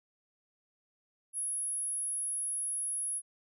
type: tone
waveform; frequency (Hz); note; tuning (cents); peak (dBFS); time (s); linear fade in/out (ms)
sine; 10720; E9; +28; -32; 1.33-3.22; 50
effects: none